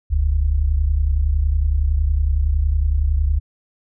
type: tone pair together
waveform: sine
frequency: 42.07 / 72.9 Hz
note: E1 / D2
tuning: +36 / -12 cents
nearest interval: minor seventh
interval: 952 cents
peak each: -19 / -16 dBFS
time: 0.1-3.4 s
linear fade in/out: 20 ms
effects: none